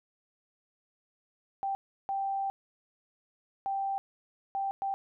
sine tone bursts at uneven times, 784 Hz, G5, in tune, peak -29 dBFS, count 5, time 1.63-1.75 / 2.09-2.5 / 3.66-3.98 / 4.55-4.71 / 4.82-4.94 s, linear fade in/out 0 ms, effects none

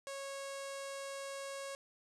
sawtooth tone with low-pass filter, 550 Hz, C#5, 14 cents flat, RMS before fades -44 dBFS, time 0.07-1.75 s, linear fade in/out 0 ms, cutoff 8600 Hz, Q 2, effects none

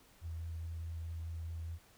sine tone with vibrato, 82.41 Hz, E2, in tune, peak -39 dBFS, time 0.21-1.79 s, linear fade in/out 50 ms, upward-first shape sine, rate 4.8 Hz, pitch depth 12 cents each way, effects pink hiss -64 dBFS RMS until 1.97 s

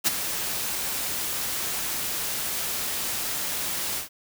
white noise with ADSR envelope, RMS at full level -19 dBFS, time 0.04-4.09 s, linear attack 31 ms, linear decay 20 ms, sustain -10 dB, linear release 120 ms, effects none

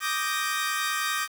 sawtooth chord, Eb major seventh, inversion third, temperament equal, 1174.7 / 1244.5 / 1568 / 1864.7 Hz, D6 / Eb6 / G6 / Bb6, 0 / 0 / 0 / 0 cents, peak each -28 dBFS, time 0-1.28 s, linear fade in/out 50 ms, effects 8-bit

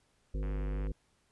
harmonic tone, 51.2 Hz, G#1, 24 cents flat, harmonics 1 / 3 / 5 / 7 / 9 / 10, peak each -32 / -42 / -46 / -49 / -51 / -52 dBFS, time 0.34-0.92 s, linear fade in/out 5 ms
click train, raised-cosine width 0.5 ms, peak -36 dBFS, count 43, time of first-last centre 0.43-0.869 s, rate 95.6 Hz
effects pink hiss -72 dBFS RMS until 1.31 s + resampled to 24000 Hz

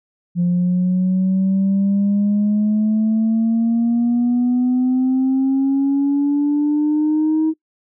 sine exponential sweep, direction up, 174.3 to 317.8 Hz, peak -12 dBFS, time 0.35-7.54 s, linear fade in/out 50 ms, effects noise-tail reverb RT60 0.1 s tail -22 dB re dry + tanh soft clip ceiling -11 dBFS

